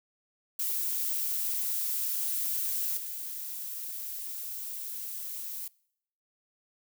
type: noise with level steps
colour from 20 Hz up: violet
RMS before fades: -31 / -38 dBFS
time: 0.59-5.68 s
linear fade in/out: 5 ms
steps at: 2.97 s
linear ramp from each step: 5 ms
effects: noise-tail reverb RT60 0.7 s tail -24 dB re dry